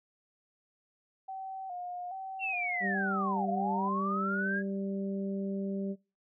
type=tone with vibrato; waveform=sine; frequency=740 Hz; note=F#5; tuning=in tune; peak=-37 dBFS; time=1.28-3.89 s; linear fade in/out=10 ms; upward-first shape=square; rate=1.2 Hz; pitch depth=61 cents each way
type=linear two-way sweep; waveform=sine; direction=down then up; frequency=2768 to 674 to 1668 Hz; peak=-31 dBFS; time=2.39-4.63 s; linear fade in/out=50 ms; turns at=3.49 s
type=harmonic tone; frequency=196 Hz; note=G3; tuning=in tune; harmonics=1 / 2 / 3; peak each=-33 / -39 / -43 dBFS; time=2.8-5.96 s; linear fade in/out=50 ms
effects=noise-tail reverb RT60 0.3 s tail -22 dB re dry